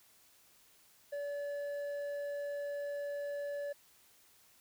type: tone with hard clipping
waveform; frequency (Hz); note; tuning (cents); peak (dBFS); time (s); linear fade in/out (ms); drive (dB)
sine; 574; D5; -40; -38; 1.12-3.73; 10; 5
effects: white hiss -65 dBFS RMS until 4.6 s

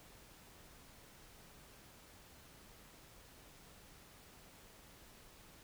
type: silence
effects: pink hiss -60 dBFS RMS until 5.63 s

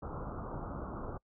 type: low-pass noise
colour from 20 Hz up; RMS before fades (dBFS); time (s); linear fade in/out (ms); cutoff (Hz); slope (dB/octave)
pink; -41; 0.02-1.18; 10; 1400; 96
effects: noise-tail reverb RT60 0.1 s tail -26 dB re dry

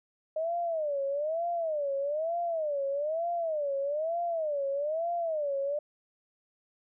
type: tone with vibrato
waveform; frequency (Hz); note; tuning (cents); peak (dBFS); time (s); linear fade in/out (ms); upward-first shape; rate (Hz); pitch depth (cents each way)
sine; 617; D#5; -15; -28; 0.36-5.79; 5; sine; 1.1; 200
effects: none

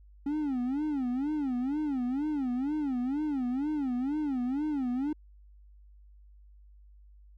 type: tone with vibrato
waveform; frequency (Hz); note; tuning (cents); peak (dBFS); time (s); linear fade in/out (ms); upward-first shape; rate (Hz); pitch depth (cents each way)
triangle; 274.1; C#4; -19; -26; 0.26-5.13; 5; sine; 2.1; 200
effects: added 50 Hz sine -52 dBFS peak until 7.37 s

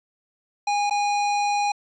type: tone with dropouts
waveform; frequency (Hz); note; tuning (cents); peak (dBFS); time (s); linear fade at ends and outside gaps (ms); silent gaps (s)
square; 820; G#5; -22; -21; 0.67-1.72; 5; 0.898-0.908
effects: resampled to 16000 Hz + 10-bit

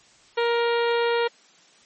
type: harmonic tone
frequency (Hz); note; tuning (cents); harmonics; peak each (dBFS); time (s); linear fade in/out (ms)
470; A#4; +14; 1 / 2 / 3 / 4 / 5 / 6 / 7 / 8 / 9; -21 / -27 / -31 / -33 / -35 / -37 / -38 / -39 / -40; 0.37-1.28; 10
effects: white hiss -55 dBFS RMS until 1.85 s + MP3 32 kbps

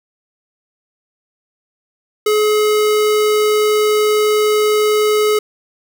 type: tone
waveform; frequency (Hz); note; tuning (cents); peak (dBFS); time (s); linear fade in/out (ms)
square; 424.6; G#4; +38; -12; 2.26-5.39; 5
effects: none

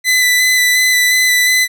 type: tone with vibrato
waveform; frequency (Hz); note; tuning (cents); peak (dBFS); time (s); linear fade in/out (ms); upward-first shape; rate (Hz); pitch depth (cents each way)
sawtooth; 2000; B6; +21; -6; 0.04-1.68; 50; square; 2.8; 12
effects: none

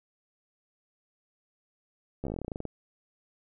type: slowing click train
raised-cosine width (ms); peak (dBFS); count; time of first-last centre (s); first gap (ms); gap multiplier
2; -21; 16; 2.24-2.653; 13; 1.1
effects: none

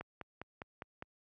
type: click train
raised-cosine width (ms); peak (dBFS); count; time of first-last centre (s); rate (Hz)
0.5; -28; 6; 0.01-1.024; 4.93
effects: high-pass 60 Hz 12 dB/octave

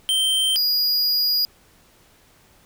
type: tone pair in turn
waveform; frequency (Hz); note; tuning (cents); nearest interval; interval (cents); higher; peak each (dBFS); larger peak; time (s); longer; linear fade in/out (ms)
square; 3127 / 4884; G7 / D#8; -5 / -33; minor sixth; 772; second; -18; neither; 0.09-0.56 / 0.56-1.45; second; 0
effects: pink hiss -55 dBFS RMS until 2.65 s

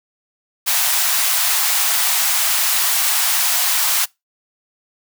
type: high-pass noise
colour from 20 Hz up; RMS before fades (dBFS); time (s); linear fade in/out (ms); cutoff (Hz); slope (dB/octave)
white; -17; 0.66-4.06; 20; 680; 48
effects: noise-tail reverb RT60 0.2 s tail -24 dB re dry

